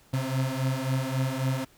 35% pulse beating tone pair, 130 / 133.7 Hz, C3 / C3, -11 / +38 cents, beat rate 3.7 Hz, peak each -27 dBFS, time 0.13-1.65 s, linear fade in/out 10 ms, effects pink hiss -59 dBFS RMS until 1.77 s

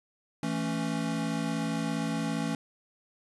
square chord, A major, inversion second, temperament equal, 164.81 / 220 / 277.2 Hz, E3 / A3 / C#4, 0 / 0 / 0 cents, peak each -34 dBFS, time 0.43-2.55 s, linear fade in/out 2 ms, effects resampled to 24000 Hz + 10-bit

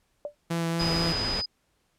sine tone with exponential decay, 587.3 Hz, D5, in tune, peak -26 dBFS, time 0.25-0.35 s, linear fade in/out 1 ms, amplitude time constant 20 ms
sawtooth tone with vibrato, 167 Hz, E3, 23 cents sharp, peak -22 dBFS, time 0.5-1.13 s, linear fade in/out 10 ms, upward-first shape sine, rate 4.2 Hz, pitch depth 11 cents each way
pink low-pass noise, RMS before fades -32 dBFS, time 0.79-1.42 s, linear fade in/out 20 ms, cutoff 4600 Hz, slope 12 dB/octave
sine tone, 4978 Hz, D#8, in tune, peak -28 dBFS, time 0.79-1.46 s, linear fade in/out 10 ms
effects pink hiss -71 dBFS RMS until 1.98 s + low-pass 12000 Hz 12 dB/octave

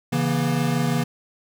square chord, A# diminished, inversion first, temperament equal with one note detuned, 138.59 / 164.81 / 239.2 Hz, C#3 / E3 / A#3, 0 / 0 / +45 cents, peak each -25 dBFS, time 0.12-1.04 s, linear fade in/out 10 ms, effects none

